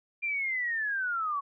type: linear sweep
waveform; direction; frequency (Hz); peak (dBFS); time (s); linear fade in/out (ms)
sine; down; 2401 to 1100; -28; 0.22-1.41; 20
effects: none